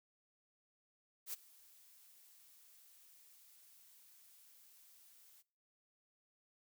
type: noise with ADSR envelope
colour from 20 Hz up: blue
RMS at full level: -41 dBFS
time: 1.26-5.43 s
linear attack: 72 ms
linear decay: 19 ms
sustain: -23 dB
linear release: 30 ms
effects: noise-tail reverb RT60 0.5 s tail -23 dB re dry